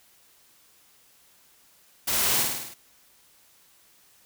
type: noise with echo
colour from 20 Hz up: white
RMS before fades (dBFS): -26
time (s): 2.07-2.43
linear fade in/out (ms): 10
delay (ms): 52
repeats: 6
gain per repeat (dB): -3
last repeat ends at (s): 2.742
effects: white hiss -59 dBFS RMS until 4.25 s